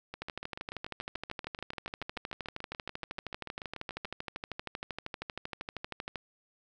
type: two click trains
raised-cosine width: 0.3 ms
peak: -24 / -21 dBFS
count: 28 / 77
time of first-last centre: 0.14-4.053 / 0.22-6.157 s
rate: 6.9 / 12.8 Hz
effects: none